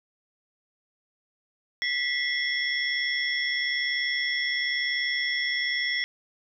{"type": "tone cluster", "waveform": "sine", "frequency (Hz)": [1962, 2103, 3355, 5420], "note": ["B6", "C7", "G#7", "E8"], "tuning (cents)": [-12, 8, 17, 47], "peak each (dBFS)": [-27, -33, -31, -34], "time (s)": [1.82, 6.04], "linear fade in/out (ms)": 0, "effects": []}